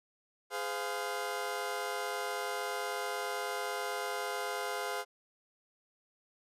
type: chord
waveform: 20% pulse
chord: F minor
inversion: first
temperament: equal with one note detuned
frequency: 415.3 / 511.6 / 698.5 Hz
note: Ab4 / C5 / F5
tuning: 0 / -39 / 0 cents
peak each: -34 dBFS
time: 0.5-5.05 s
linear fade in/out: 50 ms
effects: resampled to 32000 Hz